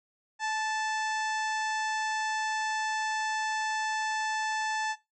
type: harmonic tone with a mistuned harmonic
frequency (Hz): 878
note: A5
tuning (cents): -4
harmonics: 1 / 2 / 3 / 4 / 5 / 6 / 7 / 8 / 9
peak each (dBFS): -31 / -33 / -42 / -45 / -47 / -45 / -45 / -48 / -50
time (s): 0.39-4.96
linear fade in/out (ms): 50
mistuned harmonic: 1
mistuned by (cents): -24
effects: noise-tail reverb RT60 0.2 s tail -17 dB re dry